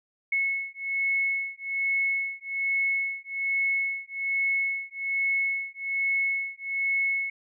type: beating tone pair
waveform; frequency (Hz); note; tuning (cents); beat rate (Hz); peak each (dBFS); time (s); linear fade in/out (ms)
sine; 2193 / 2194.2; C#7 / C#7; -19 / -18; 1.2; -28; 0.32-7.3; 5
effects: none